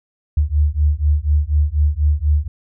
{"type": "beating tone pair", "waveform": "sine", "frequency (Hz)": [72.5, 76.6], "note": ["D2", "D#2"], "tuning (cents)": [-22, -27], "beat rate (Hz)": 4.1, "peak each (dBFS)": -16, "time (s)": [0.37, 2.48], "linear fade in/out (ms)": 5, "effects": []}